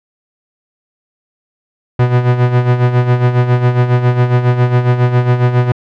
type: tone with tremolo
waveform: 45% pulse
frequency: 123.47 Hz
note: B2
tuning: in tune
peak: -6 dBFS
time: 1.99-5.72 s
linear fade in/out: 5 ms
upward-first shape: sine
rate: 7.3 Hz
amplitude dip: 65%
effects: low-pass 2000 Hz 12 dB/octave